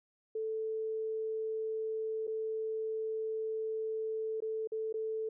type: tone with dropouts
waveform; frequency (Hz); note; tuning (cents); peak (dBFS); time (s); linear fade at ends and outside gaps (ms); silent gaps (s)
sine; 440; A4; 0; -33; 0.35-5.29; 5; 2.27-2.276 / 4.404-4.421 / 4.674-4.719 / 4.927-4.94
effects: none